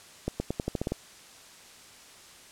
accelerating click train, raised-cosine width 2 ms, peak -15 dBFS, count 9, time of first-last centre 0.28-0.92 s, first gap 120 ms, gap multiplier 0.88, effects white hiss -51 dBFS RMS until 2.51 s + low-pass 9000 Hz 12 dB/octave

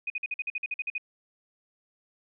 sine tone bursts, 2489 Hz, D#7, in tune, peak -28 dBFS, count 12, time 0.07-0.981 s, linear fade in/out 5 ms, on 31 ms, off 49 ms, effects none

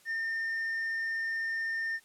sine tone with tanh clipping, 1812 Hz, A#6, 50 cents flat, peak -31 dBFS, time 0.05-2 s, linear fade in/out 50 ms, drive 2 dB, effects white hiss -62 dBFS RMS until 2.04 s + low-pass 12000 Hz 12 dB/octave

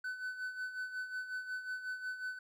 triangle tone with tremolo, 1507 Hz, F#6, 31 cents sharp, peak -34 dBFS, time 0.04-2.39 s, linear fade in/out 5 ms, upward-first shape sine, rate 5.5 Hz, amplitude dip 65%, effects none

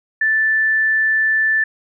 sine tone, 1760 Hz, A6, in tune, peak -13 dBFS, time 0.21-1.64 s, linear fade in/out 5 ms, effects none

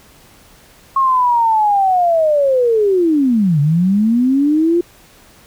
sine linear two-way sweep, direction down then up, 1090 to 139.9 to 351.5 Hz, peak -10 dBFS, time 0.96-4.81 s, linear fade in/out 5 ms, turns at 3.6 s, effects pink hiss -46 dBFS RMS until 5.46 s

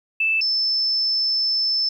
sine tone pair in turn, 2637 / 5274 Hz, E7 / E8, 0 / 0 cents, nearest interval octave, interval 1200 cents, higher second, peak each -17 / -18 dBFS, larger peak first, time 0.2-0.41 / 0.41-1.89 s, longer second, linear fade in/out 5 ms, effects 9-bit

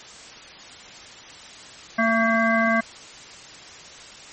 harmonic tone with a mistuned harmonic, 227 Hz, A#3, 46 cents flat, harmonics 1 / 3 / 5 / 7 / 9, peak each -22 / -23 / -25 / -23 / -26 dBFS, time 1.98-2.81 s, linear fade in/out 10 ms, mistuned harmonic 3, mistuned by -21 cents, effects white hiss -42 dBFS RMS until 4.32 s + MP3 32 kbps

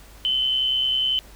sine tone with amplitude modulation, 3046 Hz, F#7, 50 cents sharp, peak -17 dBFS, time 0.25-1.19 s, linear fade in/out 0 ms, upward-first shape sine, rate 130 Hz, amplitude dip 45%, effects added 50 Hz sine -46 dBFS peak until 1.35 s + pink hiss -49 dBFS RMS until 1.35 s

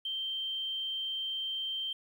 triangle tone, 3136 Hz, G7, in tune, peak -29 dBFS, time 0.05-1.93 s, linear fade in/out 5 ms, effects tanh soft clip ceiling -31 dBFS + 11-bit

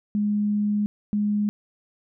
sine tone pair in turn, 207.7 / 207.7 Hz, G#3 / G#3, 0 / 0 cents, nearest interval unison, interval 0 cents, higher neither, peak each -20 dBFS, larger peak neither, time 0.15-0.86 / 1.13-1.49 s, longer first, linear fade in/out 0 ms, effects none

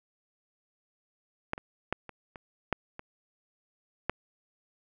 clicks, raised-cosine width 0.5 ms, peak -14 / -25 / -13 / -27 / -28 / -11 / -25 / -12 dBFS, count 8, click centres 1.534 / 1.579 / 1.926 / 2.093 / 2.358 / 2.727 / 2.994 / 4.096 s, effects none

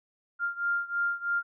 sine beating tone pair, 1396.9 / 1400 Hz, F6 / F6, 0 / +4 cents, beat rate 3.1 Hz, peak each -29 / -31 dBFS, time 0.39-1.43 s, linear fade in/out 50 ms, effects none

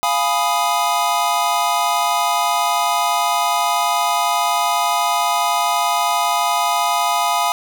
square chord, F half-diminished seventh, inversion none, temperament equal, 698.5 / 830.6 / 987.8 / 1244.5 Hz, F5 / Ab5 / Cb6 / Eb6, 0 / 0 / 0 / 0 cents, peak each -22 dBFS, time 0.03-7.52 s, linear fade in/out 0 ms, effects none

